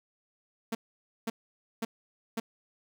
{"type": "tone bursts", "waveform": "sawtooth", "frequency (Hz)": 226.5, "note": "A#3", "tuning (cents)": -50, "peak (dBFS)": -26, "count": 4, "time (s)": [0.72, 2.4], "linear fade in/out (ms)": 5, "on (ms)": 30, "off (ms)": 520, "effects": []}